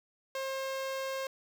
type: tone with notch filter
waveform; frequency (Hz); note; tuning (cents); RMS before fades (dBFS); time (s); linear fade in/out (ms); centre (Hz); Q
sawtooth; 534; C5; +35; -36; 0.35-1.27; 2; 10000; 1.8
effects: none